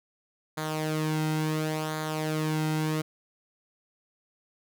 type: tone with flanger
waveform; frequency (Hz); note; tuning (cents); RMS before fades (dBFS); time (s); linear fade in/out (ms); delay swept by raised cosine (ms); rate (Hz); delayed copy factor
sawtooth; 155.56; D#3; 0; -29; 0.57-3.02; 10; 0.36 to 1.76; 0.71; -0.6
effects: none